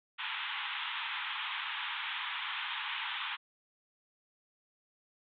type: band-pass noise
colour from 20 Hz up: white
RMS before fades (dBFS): -38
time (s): 0.18-3.37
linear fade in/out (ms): 20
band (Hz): 830 to 3600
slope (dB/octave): 96
effects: none